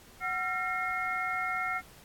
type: tone cluster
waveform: sine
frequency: 742 / 1369 / 1832 / 2149 Hz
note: F#5 / F6 / A#6 / C7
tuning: +5 / -35 / -31 / +46 cents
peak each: -36 / -33 / -40 / -34 dBFS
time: 0.2-1.82 s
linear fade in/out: 50 ms
effects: pink hiss -55 dBFS RMS until 2.04 s + AAC 64 kbps